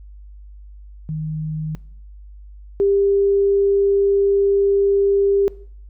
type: tone pair in turn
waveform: sine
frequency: 155.56 / 398.1 Hz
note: D#3 / G4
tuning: 0 / +27 cents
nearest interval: octave + major third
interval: 1627 cents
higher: second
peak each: -22 / -13 dBFS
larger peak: second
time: 1.09-1.75 / 2.8-5.48 s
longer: second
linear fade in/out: 0 ms
effects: noise-tail reverb RT60 0.6 s tail -21 dB re dry + added 50 Hz sine -37 dBFS peak until 5.89 s